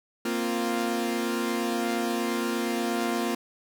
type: chord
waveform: sawtooth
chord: Bb suspended second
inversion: none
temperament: equal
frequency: 233.1 / 261.6 / 349.2 Hz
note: Bb3 / C4 / F4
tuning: 0 / 0 / 0 cents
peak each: -25 / -29 / -26 dBFS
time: 0.25-3.35 s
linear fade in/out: 5 ms
effects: none